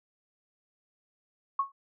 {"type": "tone with exponential decay", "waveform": "sine", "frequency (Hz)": 1099, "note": "C#6", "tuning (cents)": -15, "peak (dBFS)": -21, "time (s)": [1.59, 1.72], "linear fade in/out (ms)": 5, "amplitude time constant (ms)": 28, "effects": []}